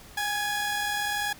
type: tone pair together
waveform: sawtooth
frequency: 822 / 1684.4 Hz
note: G#5 / G#6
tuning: -18 / +24 cents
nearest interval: octave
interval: 1242 cents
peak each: -26 dBFS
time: 0.17-1.33 s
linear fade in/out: 5 ms
effects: pink hiss -49 dBFS RMS until 1.39 s